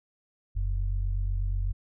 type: tone pair together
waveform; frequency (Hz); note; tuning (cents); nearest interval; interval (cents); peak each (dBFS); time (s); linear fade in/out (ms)
sine; 44.23 / 92.5; F1 / F#2; +23 / 0; octave + minor second; 1277; -26 / -32; 0.55-1.73; 20
effects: none